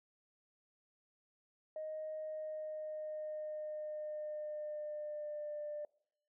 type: tone with pitch glide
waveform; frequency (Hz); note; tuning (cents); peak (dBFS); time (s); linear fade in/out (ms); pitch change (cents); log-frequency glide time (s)
sine; 622.3 to 595.6; D#5 to D5; 0 to +24; -39; 1.76-5.85; 2; -76; 2.16-5.62
effects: noise-tail reverb RT60 0.7 s tail -23 dB re dry + tanh soft clip ceiling -35 dBFS